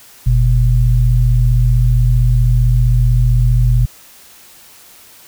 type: tone pair together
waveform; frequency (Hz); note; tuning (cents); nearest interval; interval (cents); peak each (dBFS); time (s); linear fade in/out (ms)
sine; 46.27 / 121.8; F#1 / B2; +1 / -24; octave + perfect fourth; 1675; -11; 0.26-3.86; 10
effects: white hiss -42 dBFS RMS until 5.27 s